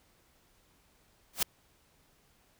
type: noise with exponential growth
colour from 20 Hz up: white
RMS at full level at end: -22 dBFS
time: 1.33-1.43 s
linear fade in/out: 5 ms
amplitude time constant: 20 ms
effects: pink hiss -67 dBFS RMS until 2.59 s